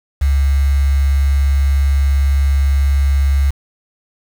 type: tone with quantisation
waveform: sine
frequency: 69.3 Hz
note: C#2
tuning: in tune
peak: -10 dBFS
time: 0.21-3.51 s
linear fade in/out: 10 ms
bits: 5
effects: none